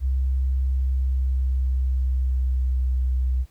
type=tone with pitch glide; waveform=sine; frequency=65.41 to 63.66 Hz; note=C2 to C2; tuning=0 to -47 cents; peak=-19 dBFS; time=0-3.46 s; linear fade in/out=50 ms; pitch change=-47 cents; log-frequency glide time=0.59-2.9 s; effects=pink hiss -61 dBFS RMS until 3.5 s